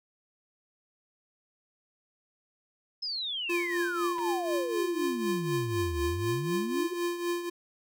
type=exponential two-way sweep; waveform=sine; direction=down then up; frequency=5220 to 70.7 to 376.9 Hz; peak=-31 dBFS; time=3.02-6.94 s; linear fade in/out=10 ms; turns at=6.02 s
type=tone with tremolo; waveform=square; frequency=347.3 Hz; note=F4; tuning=10 cents flat; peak=-27 dBFS; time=3.49-7.5 s; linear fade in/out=10 ms; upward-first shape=triangle; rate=4 Hz; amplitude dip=70%
type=clicks; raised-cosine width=0.3 ms; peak=-29 dBFS; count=2; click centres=4.183 / 4.19 s
effects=none